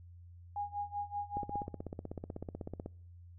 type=tone with tremolo; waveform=sine; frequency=819 Hz; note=G#5; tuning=24 cents flat; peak=-33 dBFS; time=0.56-1.67 s; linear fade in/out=2 ms; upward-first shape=sine; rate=5.2 Hz; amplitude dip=90%
type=click train; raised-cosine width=2 ms; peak=-27 dBFS; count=25; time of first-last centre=1.37-2.861 s; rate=16.1 Hz
effects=noise-tail reverb RT60 0.7 s tail -26 dB re dry + added 87 Hz sine -51 dBFS peak until 3.38 s